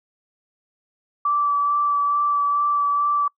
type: tone with vibrato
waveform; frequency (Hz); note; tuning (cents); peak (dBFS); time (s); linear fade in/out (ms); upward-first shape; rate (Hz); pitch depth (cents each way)
sine; 1159; D6; -23; -17; 1.25-3.28; 5; sine; 2.3; 13
effects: noise-tail reverb RT60 0.1 s tail -26 dB re dry